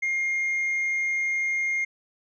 sine tone with hard clipping, 2126 Hz, C7, 27 cents sharp, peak -24 dBFS, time 0.02-1.85 s, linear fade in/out 10 ms, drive 2 dB, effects resampled to 16000 Hz

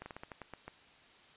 slowing click train, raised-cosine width 0.5 ms, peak -29 dBFS, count 9, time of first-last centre 0.02-0.68 s, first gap 40 ms, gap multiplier 1.2, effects white hiss -60 dBFS RMS until 1.36 s + resampled to 8000 Hz

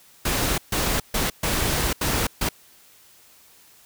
pink noise bursts at uneven times, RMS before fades -23 dBFS, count 6, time 0.25-0.58 / 0.72-1 / 1.14-1.3 / 1.43-1.93 / 2.01-2.27 / 2.41-2.49 s, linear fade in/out 5 ms, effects white hiss -53 dBFS RMS until 3.85 s

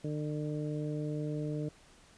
harmonic tone, 150.4 Hz, D3, 42 cents sharp, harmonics 1 / 2 / 3 / 4, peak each -35 / -38 / -41 / -45 dBFS, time 0.04-1.69 s, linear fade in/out 5 ms, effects pink hiss -60 dBFS RMS until 2.17 s + resampled to 22050 Hz

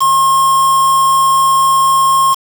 triangle tone with quantisation, 1072 Hz, C6, 42 cents sharp, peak -6 dBFS, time 0-2.35 s, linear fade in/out 20 ms, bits 3, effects none

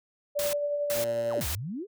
sine tone with tremolo, 582 Hz, D5, 16 cents flat, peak -25 dBFS, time 0.35-1.41 s, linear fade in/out 20 ms, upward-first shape sine, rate 11 Hz, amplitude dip 30%
white noise bursts, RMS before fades -33 dBFS, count 3, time 0.39-1.55 s, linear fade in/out 0 ms, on 140 ms, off 370 ms
10% pulse tone, 116.4 Hz, A#2, 2 cents flat, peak -29 dBFS, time 0.92-1.45 s, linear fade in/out 50 ms
sine exponential two-way sweep, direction down then up, 1864.7 to 61.6 to 447.8 Hz, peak -32 dBFS, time 1.29-1.87 s, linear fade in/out 50 ms, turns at 1.47 s
effects none

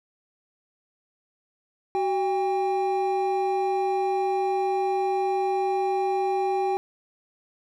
triangle tone pair together, 377 / 799.6 Hz, F#4 / G5, +32 / +34 cents, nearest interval octave + minor second, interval 1302 cents, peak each -23 dBFS, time 1.95-6.77 s, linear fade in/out 0 ms, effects none

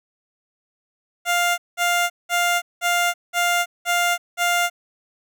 15% pulse tone bursts, 700 Hz, F5, 4 cents sharp, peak -11 dBFS, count 7, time 1.25-4.7 s, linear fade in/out 50 ms, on 330 ms, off 190 ms, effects none

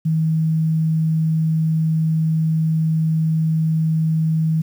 sine tone, 159.5 Hz, D#3, 43 cents sharp, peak -15 dBFS, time 0.05-4.62 s, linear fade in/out 10 ms, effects 8-bit

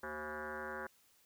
sine tone with frequency modulation, 987.8 Hz, B5, in tune, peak -40 dBFS, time 0.03-0.87 s, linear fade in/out 5 ms, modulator 152 Hz, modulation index 4.7, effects white hiss -69 dBFS RMS until 1.25 s

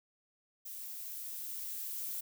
violet noise with level ramp, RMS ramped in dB -45 to -39 dBFS, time 0.65-2.21 s, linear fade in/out 10 ms, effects none

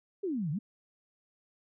sine exponential two-way sweep, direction down then up, 420 to 138.59 to 232.1 Hz, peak -30 dBFS, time 0.23-0.59 s, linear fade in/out 10 ms, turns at 0.51 s, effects none

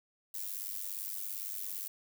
violet noise with amplitude modulation, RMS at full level -36 dBFS, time 0.34-1.88 s, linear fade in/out 5 ms, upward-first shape sine, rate 97.5 Hz, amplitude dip 85%, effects none

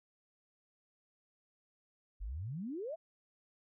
sine exponential sweep, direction up, 42.6 to 690 Hz, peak -38 dBFS, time 2.2-2.96 s, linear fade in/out 20 ms, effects none

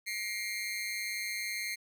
sawtooth tone with amplitude modulation, 2122 Hz, C7, 24 cents sharp, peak -27 dBFS, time 0.06-1.76 s, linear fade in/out 20 ms, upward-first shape sine, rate 210 Hz, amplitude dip 85%, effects 11-bit

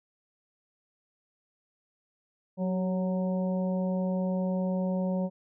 harmonic tone with a mistuned harmonic, 185 Hz, F#3, in tune, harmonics 1 / 2 / 3 / 4 / 5, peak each -27 / -41 / -33 / -45 / -44 dBFS, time 2.57-5.3 s, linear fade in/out 50 ms, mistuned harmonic 2, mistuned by +56 cents, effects none

